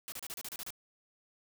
white noise bursts, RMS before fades -42 dBFS, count 9, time 0.08-0.705 s, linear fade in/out 0 ms, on 41 ms, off 32 ms, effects none

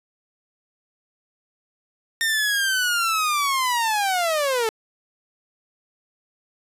sawtooth linear sweep, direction down, 1831 to 430.4 Hz, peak -16 dBFS, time 2.21-4.69 s, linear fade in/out 0 ms, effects resampled to 32000 Hz

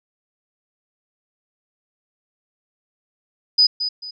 sine tone with echo, 4978 Hz, D#8, in tune, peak -10 dBFS, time 3.58-3.67 s, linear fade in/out 10 ms, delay 220 ms, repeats 2, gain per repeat -10 dB, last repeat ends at 4.11 s, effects none

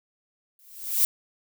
violet noise with exponential growth, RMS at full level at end -18 dBFS, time 0.59-1.05 s, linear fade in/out 1 ms, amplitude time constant 98 ms, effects none

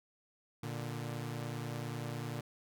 sawtooth tone pair together, 117.3 / 147.4 Hz, A#2 / D3, +11 / +7 cents, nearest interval major third, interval 396 cents, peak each -36 / -38 dBFS, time 0.63-2.41 s, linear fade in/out 5 ms, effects none

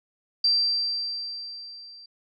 sine tone with level ramp, 4700 Hz, D8, 1 cent sharp, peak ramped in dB -17 to -44 dBFS, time 0.44-2.06 s, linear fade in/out 5 ms, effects none

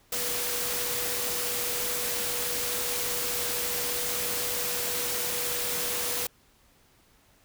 sine tone in noise, 486.2 Hz, B4, 27 cents flat, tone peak -38 dBFS, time 0.12-6.27 s, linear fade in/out 5 ms, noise white, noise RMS -30 dBFS, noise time 0.12-6.27 s, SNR -11 dB, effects pink hiss -62 dBFS RMS until 7.44 s

